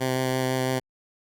10% pulse tone with vibrato, 129.5 Hz, C3, 17 cents flat, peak -15 dBFS, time 0-0.8 s, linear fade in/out 20 ms, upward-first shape sine, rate 6 Hz, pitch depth 11 cents each way, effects Opus 48 kbps

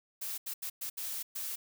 blue noise bursts at uneven times, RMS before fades -38 dBFS, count 6, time 0.21-0.38 / 0.46-0.54 / 0.62-0.7 / 0.81-0.9 / 0.97-1.23 / 1.35-1.56 s, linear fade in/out 10 ms, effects none

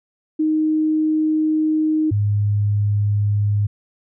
sine tone pair in turn, 311.1 / 103.16 Hz, D#4 / G#2, 0 / -11 cents, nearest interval octave + perfect fifth, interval 1911 cents, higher first, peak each -15 dBFS, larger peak neither, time 0.39-2.11 / 2.11-3.67 s, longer first, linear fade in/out 10 ms, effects none

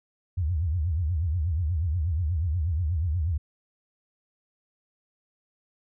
sine tone with vibrato, 82.41 Hz, E2, in tune, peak -23 dBFS, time 0.37-3.38 s, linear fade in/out 10 ms, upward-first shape triangle, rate 8.3 Hz, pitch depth 260 cents each way, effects none

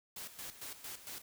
white noise with tremolo, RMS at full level -45 dBFS, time 0.16-1.22 s, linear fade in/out 5 ms, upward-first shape square, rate 4.4 Hz, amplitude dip 70%, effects none

